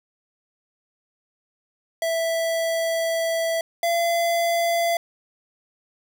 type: tone pair in turn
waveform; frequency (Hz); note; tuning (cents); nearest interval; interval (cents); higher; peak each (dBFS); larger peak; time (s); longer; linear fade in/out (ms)
square; 659.3 / 680.2; E5 / F5; 0 / -46; minor second; 54; second; -22 / -20; second; 2.02-3.61 / 3.83-4.97; first; 2
effects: none